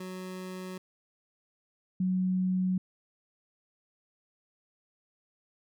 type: tone pair in turn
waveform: 25% pulse / sine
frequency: 185 / 185 Hz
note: F#3 / F#3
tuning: 0 / 0 cents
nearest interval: unison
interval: 0 cents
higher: neither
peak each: -34 / -25 dBFS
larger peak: second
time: 0-0.78 / 2-2.78 s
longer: neither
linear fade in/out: 5 ms
effects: none